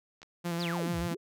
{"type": "clicks", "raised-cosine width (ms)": 0.2, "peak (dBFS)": -32, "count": 2, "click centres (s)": [0.218, 0.23]}
{"type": "tone with vibrato", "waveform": "sawtooth", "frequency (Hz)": 171, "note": "F3", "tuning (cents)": -36, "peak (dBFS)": -27, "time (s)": [0.44, 1.15], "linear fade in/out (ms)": 20, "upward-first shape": "square", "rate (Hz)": 7, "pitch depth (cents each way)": 23}
{"type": "exponential two-way sweep", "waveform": "sine", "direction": "down then up", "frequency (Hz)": [5920, 55.6, 470.6], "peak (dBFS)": -36, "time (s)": [0.59, 1.17], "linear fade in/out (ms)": 20, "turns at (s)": 1.01}
{"effects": []}